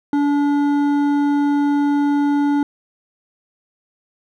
sine tone with hard clipping, 287.7 Hz, D4, 36 cents flat, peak -16 dBFS, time 0.13-2.63 s, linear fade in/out 2 ms, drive 9 dB, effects none

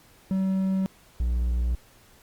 triangle tone pair in turn, 190.6 / 60.04 Hz, G3 / B1, -48 / -48 cents, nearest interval octave + minor sixth, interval 2000 cents, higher first, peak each -20 dBFS, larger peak neither, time 0.31-0.86 / 1.2-1.75 s, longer neither, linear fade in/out 0 ms, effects pink hiss -56 dBFS RMS until 2.22 s + Opus 48 kbps

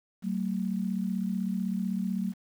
sine tone pair together, 189.62 / 225.5 Hz, F#3 / A3, +43 / +43 cents, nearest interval minor third, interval 300 cents, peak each -29 / -32 dBFS, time 0.22-2.34 s, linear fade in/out 50 ms, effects 9-bit

